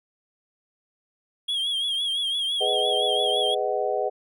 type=tone with vibrato; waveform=triangle; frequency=3275 Hz; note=G#7; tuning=25 cents flat; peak=-22 dBFS; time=1.48-3.55 s; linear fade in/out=10 ms; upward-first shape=triangle; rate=5.9 Hz; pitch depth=80 cents each way
type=chord; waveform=sine; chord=G# minor seventh; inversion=none; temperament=just; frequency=415.3 / 498.4 / 623 / 747.5 Hz; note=G#4 / B4 / D#5 / F#5; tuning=0 / +16 / +2 / +17 cents; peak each=-28 dBFS; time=2.6-4.1 s; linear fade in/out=20 ms
effects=none